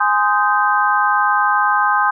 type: chord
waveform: sine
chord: Ab major seventh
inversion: none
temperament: just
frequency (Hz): 830.6 / 1038.3 / 1245.9 / 1557.4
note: Ab5 / C6 / Eb6 / G6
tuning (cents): 0 / -14 / +2 / -12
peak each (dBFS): -18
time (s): 0-2.11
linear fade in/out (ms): 10
effects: none

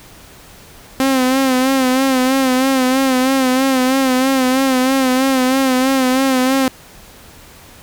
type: tone with vibrato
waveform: sawtooth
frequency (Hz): 261.6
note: C4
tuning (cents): 0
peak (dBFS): -8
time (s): 1-6.68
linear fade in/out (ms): 0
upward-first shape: sine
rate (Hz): 3.1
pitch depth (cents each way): 56
effects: pink hiss -41 dBFS RMS until 7.82 s

